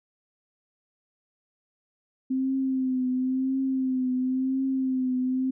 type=tone with vibrato; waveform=sine; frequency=260.2 Hz; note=C4; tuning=9 cents flat; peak=-23 dBFS; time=2.3-5.51 s; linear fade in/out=10 ms; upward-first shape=triangle; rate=0.96 Hz; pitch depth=48 cents each way; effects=none